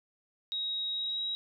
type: tone with pitch glide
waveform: sine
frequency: 3797 to 3837 Hz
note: A#7 to A#7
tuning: +31 to +49 cents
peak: -31 dBFS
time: 0.52-1.35 s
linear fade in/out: 0 ms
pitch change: +18 cents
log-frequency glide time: 0.91-1.22 s
effects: none